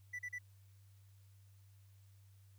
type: tone bursts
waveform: triangle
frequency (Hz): 1975.5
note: B6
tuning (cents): 0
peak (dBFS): -39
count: 3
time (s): 0.13-0.387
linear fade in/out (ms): 10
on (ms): 61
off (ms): 37
effects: added 98 Hz sine -60 dBFS peak until 2.58 s + white hiss -75 dBFS RMS until 2.58 s